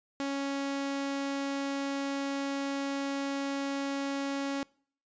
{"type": "tone", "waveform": "sawtooth", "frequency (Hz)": 277.2, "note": "C#4", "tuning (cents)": 0, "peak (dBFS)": -27, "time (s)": [0.2, 4.63], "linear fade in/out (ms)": 0, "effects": ["noise-tail reverb RT60 0.5 s tail -24 dB re dry", "resampled to 16000 Hz"]}